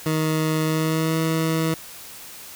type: tone with pitch glide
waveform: 20% pulse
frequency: 157.2 to 161.06 Hz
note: D#3 to E3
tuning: +18 to -40 cents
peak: -15 dBFS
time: 0.06-1.74 s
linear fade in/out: 2 ms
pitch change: +42 cents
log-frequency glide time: 0.65-1.18 s
effects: white hiss -40 dBFS RMS until 2.55 s